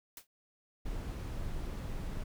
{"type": "noise with exponential decay", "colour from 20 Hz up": "white", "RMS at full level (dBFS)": -43, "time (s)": [0.17, 0.27], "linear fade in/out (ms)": 2, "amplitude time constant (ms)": 21}
{"type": "noise", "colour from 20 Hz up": "brown", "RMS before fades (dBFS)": -38, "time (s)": [0.85, 2.24], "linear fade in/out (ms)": 10}
{"effects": []}